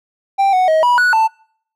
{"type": "tone with pitch steps", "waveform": "triangle", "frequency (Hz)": [786, 740, 633, 975, 1471, 887], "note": ["G5", "F#5", "D#5", "B5", "F#6", "A5"], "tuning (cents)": [4, 0, 30, -23, -11, 14], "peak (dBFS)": -8, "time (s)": [0.38, 1.28], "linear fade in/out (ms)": 20, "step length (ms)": 150, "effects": ["noise-tail reverb RT60 0.6 s tail -26 dB re dry"]}